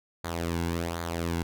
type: tone with flanger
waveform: sawtooth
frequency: 84.5 Hz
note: E2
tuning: 43 cents sharp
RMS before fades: -31 dBFS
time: 0.24-1.43 s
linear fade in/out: 5 ms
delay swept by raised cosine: 0.36 to 1.66 ms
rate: 1.3 Hz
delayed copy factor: -0.65
effects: none